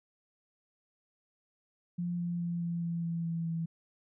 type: tone with pitch steps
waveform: sine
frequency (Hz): 174.61 / 173.2 / 171.81 / 170.42 / 169.05 / 167.69 / 166.34 / 165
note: F3 / F3 / F3 / F3 / E3 / E3 / E3 / E3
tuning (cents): 0 / -14 / -28 / -42 / +44 / +30 / +16 / +2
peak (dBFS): -31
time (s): 1.98-3.66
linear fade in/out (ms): 10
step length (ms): 210
effects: none

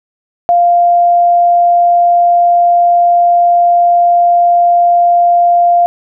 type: tone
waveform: sine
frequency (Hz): 697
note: F5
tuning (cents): -4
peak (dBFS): -5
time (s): 0.49-5.86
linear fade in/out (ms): 0
effects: none

